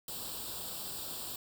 white noise with comb filter, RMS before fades -41 dBFS, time 0.08-1.36 s, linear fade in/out 2 ms, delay 0.24 ms, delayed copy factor +0.8, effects none

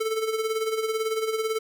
square tone with tremolo, 441 Hz, A4, 4 cents sharp, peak -23 dBFS, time 0-1.59 s, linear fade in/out 10 ms, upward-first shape sine, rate 18 Hz, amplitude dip 60%, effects none

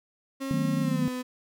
35% pulse tone with pitch glide, 270 to 251.9 Hz, C#4 to B3, -45 to +34 cents, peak -29 dBFS, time 0.4-1.23 s, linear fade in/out 20 ms, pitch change -121 cents, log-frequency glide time 0.81-1.05 s
sine chord, B dominant seventh, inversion first, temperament equal, 155.56 / 185 / 220 / 246.9 Hz, D#3 / F#3 / A3 / B3, 0 / 0 / 0 / 0 cents, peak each -28 / -32 / -32 / -30 dBFS, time 0.51-1.08 s, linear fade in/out 0 ms
effects none

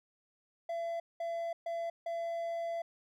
triangle tone bursts at uneven times, 674 Hz, E5, 38 cents sharp, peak -32 dBFS, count 4, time 0.69-1 / 1.2-1.53 / 1.66-1.9 / 2.06-2.82 s, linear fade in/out 5 ms, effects none

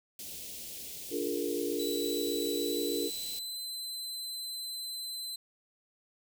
white band-stop noise, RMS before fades -43 dBFS, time 0.19-3.39 s, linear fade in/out 2 ms, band 580 to 2700 Hz, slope 24 dB/octave
sine chord, Bb dominant seventh, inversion first, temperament just, 291.4 / 349.6 / 419.5 / 466.2 Hz, D4 / F4 / Ab4 / Bb4, -13 / +2 / +17 / 0 cents, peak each -36 dBFS, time 1.1-3.11 s, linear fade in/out 50 ms
sawtooth tone with pitch glide, 3951 to 4055 Hz, B7 to B7, 0 to +45 cents, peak -34 dBFS, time 1.79-5.36 s, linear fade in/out 5 ms, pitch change +45 cents, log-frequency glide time 2.59-3.67 s
effects none

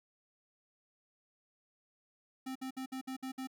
square tone bursts, 261.9 Hz, C4, 2 cents sharp, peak -39 dBFS, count 7, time 2.46-3.473 s, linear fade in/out 10 ms, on 95 ms, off 58 ms, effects none

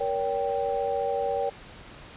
sine chord, G diminished, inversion first, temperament just, 470.4 / 564.5 / 784 Hz, Bb4 / Db5 / G5, +16 / +31 / 0 cents, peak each -29 dBFS, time 0-1.5 s, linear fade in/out 10 ms, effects pink hiss -46 dBFS RMS until 2.16 s + resampled to 8000 Hz

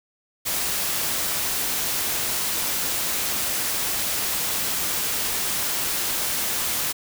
white noise, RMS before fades -25 dBFS, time 0.45-6.93 s, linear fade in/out 20 ms, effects none

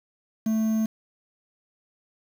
triangle tone with quantisation, 220 Hz, A3, in tune, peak -19 dBFS, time 0.46-0.86 s, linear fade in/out 5 ms, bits 7, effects none

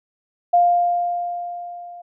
sine tone with level ramp, 701 Hz, F5, 6 cents sharp, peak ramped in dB -10 to -35 dBFS, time 0.53-2.02 s, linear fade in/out 10 ms, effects none

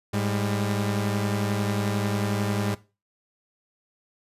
sawtooth tone pair together, 105.58 / 200 Hz, G#2 / G3, +29 / +35 cents, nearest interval major seventh, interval 1106 cents, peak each -22 / -24 dBFS, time 0.13-2.75 s, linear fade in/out 10 ms, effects noise-tail reverb RT60 0.3 s tail -18 dB re dry + resampled to 32000 Hz

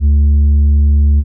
sine tone with tanh clipping, 72.6 Hz, D2, 19 cents flat, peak -7 dBFS, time 0-1.24 s, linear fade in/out 50 ms, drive 4 dB, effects none

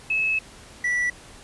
sine / triangle tone pair in turn, 2592 / 1956.8 Hz, E7 / B6, -30 / -16 cents, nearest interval perfect fourth, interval 486 cents, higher first, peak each -20 / -19 dBFS, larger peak second, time 0.1-0.39 / 0.84-1.1 s, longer first, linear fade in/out 5 ms, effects pink hiss -46 dBFS RMS until 1.43 s + resampled to 24000 Hz

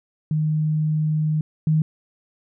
sine tone pair in turn, 154.4 / 156.19 Hz, D#3 / D#3, -13 / +7 cents, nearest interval unison, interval 20 cents, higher second, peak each -18 / -15 dBFS, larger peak second, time 0.31-1.41 / 1.67-1.82 s, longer first, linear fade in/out 2 ms, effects none

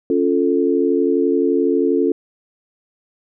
sine chord, Db augmented, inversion none, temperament equal, 277.2 / 349.2 / 440 Hz, Db4 / F4 / A4, 0 / 0 / 0 cents, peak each -18 dBFS, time 0.1-2.12 s, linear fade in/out 2 ms, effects none

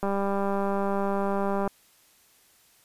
click train, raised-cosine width 1 ms, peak -15 dBFS, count 327, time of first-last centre 0.03-1.676 s, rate 198 Hz, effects white hiss -60 dBFS RMS until 2.84 s + resampled to 32000 Hz

